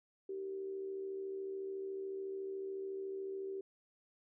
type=tone with amplitude modulation; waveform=sine; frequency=387 Hz; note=G4; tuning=22 cents flat; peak=-37 dBFS; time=0.29-3.61 s; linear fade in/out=5 ms; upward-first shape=sine; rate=73.9 Hz; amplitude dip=45%; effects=none